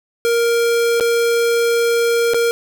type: tone with dropouts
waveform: square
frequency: 467.6 Hz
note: A#4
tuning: 5 cents sharp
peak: -14 dBFS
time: 0.25-2.51 s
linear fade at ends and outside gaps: 0 ms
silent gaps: 0.999-1.008 / 2.336-2.344 s
effects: none